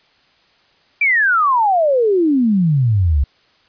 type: exponential sweep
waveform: sine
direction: down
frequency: 2387 to 65.41 Hz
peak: -11 dBFS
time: 1.01-3.24 s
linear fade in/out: 5 ms
effects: white hiss -55 dBFS RMS until 3.68 s + resampled to 11025 Hz